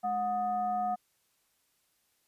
sine tone with frequency modulation, 728 Hz, F#5, 28 cents flat, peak -28 dBFS, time 0.03-0.96 s, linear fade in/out 20 ms, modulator 518 Hz, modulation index 0.47, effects white hiss -73 dBFS RMS until 2.27 s + resampled to 32000 Hz

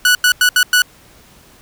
sawtooth tone bursts at uneven times, 1476 Hz, F#6, 5 cents flat, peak -5 dBFS, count 5, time 0.05-0.15 / 0.24-0.32 / 0.41-0.49 / 0.56-0.63 / 0.73-0.82 s, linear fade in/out 2 ms, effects pink hiss -46 dBFS RMS until 1.61 s

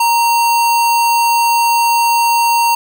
sine tone with sample-and-hold, 935 Hz, A#5, 5 cents sharp, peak -9 dBFS, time 0-2.75 s, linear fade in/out 5 ms, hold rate 3675 Hz, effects none

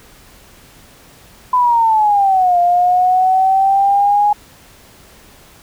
sine exponential two-way sweep, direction down then up, 1011 to 698.5 to 833 Hz, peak -9 dBFS, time 1.53-4.33 s, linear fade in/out 5 ms, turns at 2.59 s, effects pink hiss -44 dBFS RMS until 5.62 s

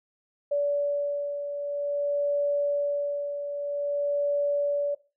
sine beating tone pair, 575 / 575.51 Hz, D5 / D5, -37 / -35 cents, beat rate 0.51 Hz, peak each -25 / -33 dBFS, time 0.51-4.95 s, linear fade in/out 10 ms, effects noise-tail reverb RT60 0.3 s tail -18 dB re dry

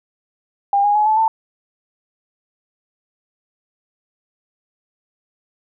sine tone with pitch steps, 802 / 823.1 / 844.8 / 867 / 889.9 Hz, G5 / G#5 / G#5 / A5 / A5, +39 / -16 / +29 / -26 / +19 cents, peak -12 dBFS, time 0.73-1.28 s, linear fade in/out 2 ms, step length 110 ms, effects none

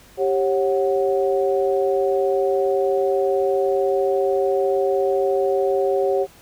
sine tone cluster, 392.2 / 546 / 740 Hz, G4 / C#5 / F#5, +1 / -26 / 0 cents, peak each -19 / -21 / -26 dBFS, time 0.17-6.27 s, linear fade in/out 50 ms, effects pink hiss -49 dBFS RMS until 6.41 s

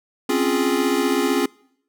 square chord, Db major seventh, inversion third, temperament equal, 261.6 / 277.2 / 349.2 / 415.3 Hz, C4 / Db4 / F4 / Ab4, 0 / 0 / 0 / 0 cents, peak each -24 dBFS, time 0.29-1.46 s, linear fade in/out 5 ms, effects noise-tail reverb RT60 0.7 s tail -25 dB re dry

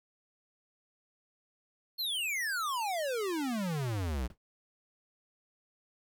square exponential sweep, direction down, 4372 to 57 Hz, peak -32 dBFS, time 1.98-4.28 s, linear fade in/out 20 ms
brown noise with exponential decay, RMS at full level -45 dBFS, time 4.3-4.38 s, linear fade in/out 2 ms, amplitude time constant 17 ms
effects none

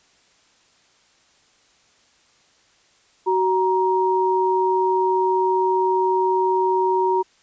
sine tone pair together, 374.9 / 940 Hz, F#4 / A#5, +23 / +14 cents, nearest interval octave + major third, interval 1591 cents, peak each -19 dBFS, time 3.26-7.23 s, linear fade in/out 20 ms, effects white hiss -58 dBFS RMS until 7.42 s + resampled to 16000 Hz

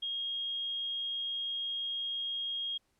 sine tone, 3257 Hz, G#7, 34 cents flat, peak -33 dBFS, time 0.02-2.78 s, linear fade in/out 10 ms, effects pink hiss -75 dBFS RMS until 2.99 s + low-pass 12000 Hz 12 dB/octave

